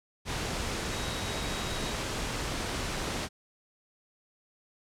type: tone in noise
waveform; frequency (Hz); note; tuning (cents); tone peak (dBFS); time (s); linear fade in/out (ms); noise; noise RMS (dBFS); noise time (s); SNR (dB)
sine; 3808; A#7; +36; -43; 0.9-1.96; 50; pink; -33; 0.25-3.29; -13
effects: low-pass 8000 Hz 12 dB/octave